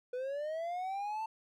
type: linear sweep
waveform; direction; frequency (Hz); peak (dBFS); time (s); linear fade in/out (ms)
triangle; up; 489.2 to 896; -33; 0.13-1.26; 5
effects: none